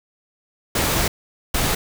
pink noise bursts at uneven times, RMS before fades -20 dBFS, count 2, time 0.75-1.08 / 1.54-1.75 s, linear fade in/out 5 ms, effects none

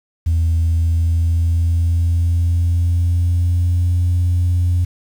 sine tone with pitch glide, 82.41 to 88.32 Hz, E2 to F2, 0 to +20 cents, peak -11 dBFS, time 0.26-4.85 s, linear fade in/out 10 ms, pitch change +120 cents, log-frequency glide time 0.59-4.08 s, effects tanh soft clip ceiling -10 dBFS + 7-bit

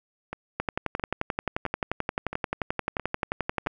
two click trains, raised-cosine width 0.5 ms, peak -18 / -11 dBFS, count 6 / 36, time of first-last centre 0.33-3.663 / 0.6-3.67 s, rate 1.5 / 11.4 Hz, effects none

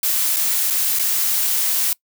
blue noise with dropouts, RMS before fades -19 dBFS, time 0.03-1.93 s, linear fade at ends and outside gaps 2 ms, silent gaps 0.362-0.366 / 0.702-0.706 / 0.989-0.994 s, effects noise-tail reverb RT60 0.1 s tail -23 dB re dry

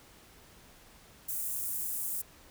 white high-pass noise, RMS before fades -35 dBFS, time 1.28-2.22 s, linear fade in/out 10 ms, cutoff 8300 Hz, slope 24 dB/octave, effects pink hiss -57 dBFS RMS until 2.5 s

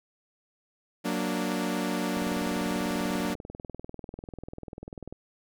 sawtooth chord, Gb augmented, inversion none, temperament equal, 185 / 233.1 / 293.7 Hz, Gb3 / Bb3 / D4, 0 / 0 / 0 cents, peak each -28 dBFS, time 1.04-3.35 s, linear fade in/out 20 ms
click train, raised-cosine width 2 ms, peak -26 dBFS, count 61, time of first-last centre 2.17-5.126 s, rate 20.3 Hz
effects none

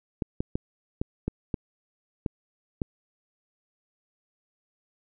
clicks, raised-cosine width 3 ms, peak -14 dBFS, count 8, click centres 0.222 / 0.405 / 0.555 / 1.015 / 1.28 / 1.542 / 2.262 / 2.818 s, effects none

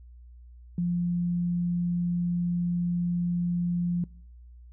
sine tone, 174.61 Hz, F3, in tune, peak -24 dBFS, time 0.78-4.04 s, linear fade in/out 2 ms, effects noise-tail reverb RT60 0.7 s tail -25 dB re dry + added 60 Hz sine -46 dBFS peak until 4.72 s

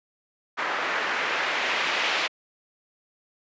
white noise with low-pass filter sweep, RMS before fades -26 dBFS, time 0.57-2.28 s, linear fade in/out 20 ms, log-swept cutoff 1600 to 2800 Hz, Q 1.3, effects high-pass 400 Hz 12 dB/octave + resampled to 16000 Hz

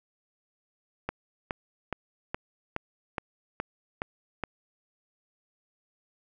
click train, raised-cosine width 0.5 ms, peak -15 dBFS, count 9, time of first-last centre 1.09-4.437 s, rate 2.39 Hz, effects none

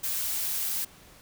blue noise, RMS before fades -30 dBFS, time 0.03-0.85 s, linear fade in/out 10 ms, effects pink hiss -53 dBFS RMS until 1.21 s

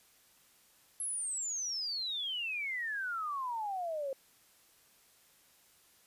sine exponential sweep, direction down, 11170 to 526 Hz, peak -34 dBFS, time 1-4.13 s, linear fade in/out 2 ms, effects white hiss -65 dBFS RMS until 6.06 s + resampled to 32000 Hz

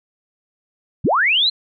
sine linear sweep, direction up, 68.4 to 4200 Hz, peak -13 dBFS, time 1.04-1.5 s, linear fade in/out 10 ms, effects none

